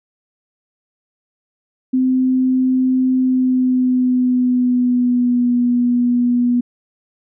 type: tone with pitch glide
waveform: sine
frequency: 257.7 to 243.5 Hz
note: C4 to B3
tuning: -26 to -24 cents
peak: -12 dBFS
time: 1.93-6.61 s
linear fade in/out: 10 ms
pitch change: -98 cents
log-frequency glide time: 3.16-5.53 s
effects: none